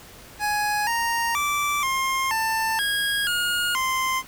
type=tone with pitch steps; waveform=25% pulse; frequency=835 / 930 / 1166 / 1063 / 890 / 1641 / 1430 / 1043 Hz; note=G#5 / A#5 / D6 / C6 / A5 / G#6 / F6 / C6; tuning=+9 / -4 / -13 / +27 / +20 / -21 / +41 / -6 cents; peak=-18 dBFS; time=0.39-4.23 s; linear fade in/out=50 ms; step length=480 ms; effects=pink hiss -45 dBFS RMS until 4.27 s